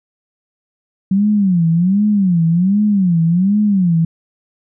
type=tone with vibrato; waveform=sine; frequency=186 Hz; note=F#3; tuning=9 cents sharp; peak=-10 dBFS; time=1.11-4.05 s; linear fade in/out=5 ms; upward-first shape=sine; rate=1.3 Hz; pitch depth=220 cents each way; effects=none